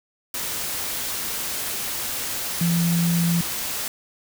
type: tone in noise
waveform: sine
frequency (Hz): 170.1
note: F3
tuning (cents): -45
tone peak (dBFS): -18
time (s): 2.61-3.41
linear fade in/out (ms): 2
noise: white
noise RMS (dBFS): -28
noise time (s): 0.34-3.88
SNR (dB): +7
effects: none